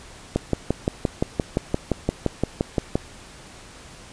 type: click train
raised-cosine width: 2 ms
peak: -6 dBFS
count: 16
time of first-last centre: 0.36-2.955 s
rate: 5.78 Hz
effects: pink hiss -44 dBFS RMS until 4.12 s + resampled to 22050 Hz